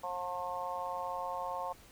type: harmonic tone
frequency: 179 Hz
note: F3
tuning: 43 cents sharp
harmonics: 3 / 4 / 5 / 6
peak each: -42 / -41 / -39 / -41 dBFS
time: 0.03-1.73 s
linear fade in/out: 10 ms
effects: pink hiss -58 dBFS RMS until 1.91 s